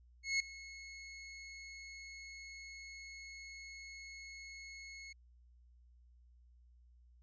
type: tone with ADSR envelope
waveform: sawtooth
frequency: 2179 Hz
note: C#7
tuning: 30 cents flat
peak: -26 dBFS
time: 0.23-5.13 s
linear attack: 170 ms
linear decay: 4 ms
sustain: -19 dB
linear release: 9 ms
effects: added 60 Hz sine -61 dBFS peak until 7.22 s + resampled to 16000 Hz